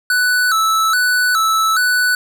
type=tone with vibrato; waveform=square; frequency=1396.9 Hz; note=F6; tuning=in tune; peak=-13 dBFS; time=0.1-2.15 s; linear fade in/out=2 ms; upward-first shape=square; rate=1.2 Hz; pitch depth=110 cents each way; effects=none